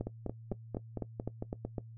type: two click trains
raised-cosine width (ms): 2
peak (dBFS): -22 / -23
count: 8 / 8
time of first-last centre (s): 0.01-1.782 / 0.07-1.65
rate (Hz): 3.95 / 4.43
effects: noise-tail reverb RT60 0.1 s tail -18 dB re dry + added 113 Hz sine -47 dBFS peak until 1.97 s